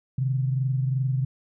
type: tone pair together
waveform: sine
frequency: 130 / 152.78 Hz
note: C3 / D#3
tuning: -11 / -31 cents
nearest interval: minor third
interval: 280 cents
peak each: -22 / -31 dBFS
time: 0.18-1.25 s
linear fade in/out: 5 ms
effects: none